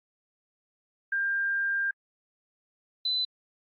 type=tone pair in turn; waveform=sine; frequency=1596 / 4013 Hz; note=G6 / B7; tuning=+31 / +27 cents; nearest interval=octave + major third; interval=1596 cents; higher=second; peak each=-25 / -25 dBFS; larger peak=neither; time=1.12-1.91 / 3.05-3.25 s; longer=first; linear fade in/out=5 ms; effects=AAC 32 kbps